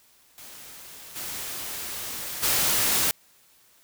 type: noise with level steps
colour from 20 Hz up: white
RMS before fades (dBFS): -44 / -34 / -23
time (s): 0.38-3.11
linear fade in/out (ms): 0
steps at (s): 1.15 / 2.42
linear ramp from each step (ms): 20
effects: white hiss -59 dBFS RMS until 3.83 s